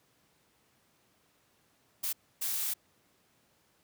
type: noise bursts at uneven times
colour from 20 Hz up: blue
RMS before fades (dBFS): -33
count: 2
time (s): 2.03-2.13 / 2.41-2.74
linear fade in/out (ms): 10
effects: pink hiss -69 dBFS RMS until 3.83 s + high-pass 100 Hz 12 dB/octave